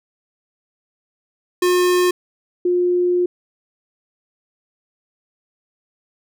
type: tone pair in turn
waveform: square / sine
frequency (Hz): 359.3 / 356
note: F4 / F4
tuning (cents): +49 / +33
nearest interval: unison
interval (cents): 16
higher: first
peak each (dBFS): -14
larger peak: neither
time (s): 1.62-2.11 / 2.65-3.26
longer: second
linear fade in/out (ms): 5
effects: none